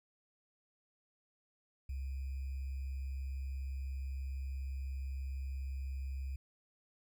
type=tone with sample-and-hold; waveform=sine; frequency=67 Hz; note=C2; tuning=42 cents sharp; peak=-37 dBFS; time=1.89-6.36 s; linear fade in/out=5 ms; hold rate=2450 Hz; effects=none